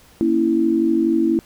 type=chord; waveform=sine; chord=A# diminished; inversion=none; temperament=equal; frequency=233.1 / 277.2 / 329.6 Hz; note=A#3 / C#4 / E4; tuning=0 / 0 / 0 cents; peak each=-21 / -22 / -16 dBFS; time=0.21-1.39 s; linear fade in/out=0 ms; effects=pink hiss -50 dBFS RMS until 1.45 s